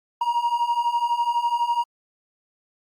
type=beating tone pair; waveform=triangle; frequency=940 / 952 Hz; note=A#5 / A#5; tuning=+14 / +36 cents; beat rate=12 Hz; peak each=-23 / -20 dBFS; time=0.21-1.84 s; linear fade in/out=5 ms; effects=Opus 48 kbps